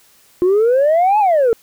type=exponential two-way sweep; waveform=sine; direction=up then down; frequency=349.2 to 871 to 439.1 Hz; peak=-8 dBFS; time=0.42-1.53 s; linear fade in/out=0 ms; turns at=1.19 s; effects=tanh soft clip ceiling -8 dBFS + white hiss -51 dBFS RMS until 1.62 s